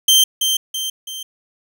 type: tone with echo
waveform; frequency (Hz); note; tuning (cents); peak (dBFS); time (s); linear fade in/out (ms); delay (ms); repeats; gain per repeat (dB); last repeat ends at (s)
sawtooth; 3136; G7; 0; -6; 0.08-0.24; 5; 330; 3; -6; 1.23
effects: none